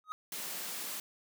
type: tone with exponential growth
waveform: triangle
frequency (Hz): 1259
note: D#6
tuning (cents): +20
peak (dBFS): -31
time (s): 0.04-0.12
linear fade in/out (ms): 0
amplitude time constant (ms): 16
type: high-pass noise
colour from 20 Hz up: white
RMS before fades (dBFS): -40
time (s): 0.32-1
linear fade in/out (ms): 2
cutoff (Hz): 150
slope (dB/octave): 96
effects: none